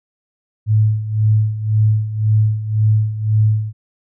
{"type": "tone with tremolo", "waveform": "sine", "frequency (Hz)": 107.9, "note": "A2", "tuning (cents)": -33, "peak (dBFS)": -9, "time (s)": [0.66, 3.73], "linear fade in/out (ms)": 50, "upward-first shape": "sine", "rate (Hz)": 1.9, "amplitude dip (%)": 75, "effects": []}